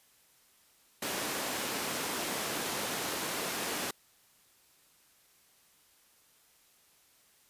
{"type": "high-pass noise", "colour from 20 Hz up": "pink", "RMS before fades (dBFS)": -35, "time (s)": [1.02, 3.91], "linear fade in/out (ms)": 5, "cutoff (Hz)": 260, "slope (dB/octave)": 12, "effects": ["white hiss -65 dBFS RMS until 7.49 s", "resampled to 32000 Hz"]}